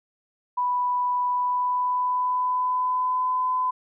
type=tone with pitch glide; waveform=sine; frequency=987.8 to 1012.1 Hz; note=B5 to B5; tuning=0 to +42 cents; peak=-21 dBFS; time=0.57-3.71 s; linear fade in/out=10 ms; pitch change=+42 cents; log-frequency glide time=1.27-3.36 s; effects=none